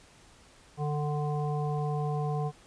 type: harmonic tone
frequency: 148.5 Hz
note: D3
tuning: 20 cents sharp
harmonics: 1 / 3 / 5 / 7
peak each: -29 / -36 / -36 / -42 dBFS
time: 0.77-2.52 s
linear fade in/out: 50 ms
effects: pink hiss -57 dBFS RMS until 2.66 s + resampled to 22050 Hz